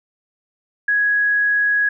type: tone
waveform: sine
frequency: 1666 Hz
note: G#6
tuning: 5 cents sharp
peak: -14 dBFS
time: 0.88-1.89 s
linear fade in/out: 5 ms
effects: none